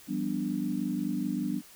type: chord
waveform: sine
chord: G dominant seventh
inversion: third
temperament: equal with one note detuned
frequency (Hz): 170.82 / 196 / 246.9 / 293.7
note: F3 / G3 / B3 / D4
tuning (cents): -38 / 0 / 0 / 0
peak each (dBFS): -38 / -33 / -33 / -33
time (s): 0.07-1.62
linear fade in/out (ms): 50
effects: white hiss -53 dBFS RMS until 1.75 s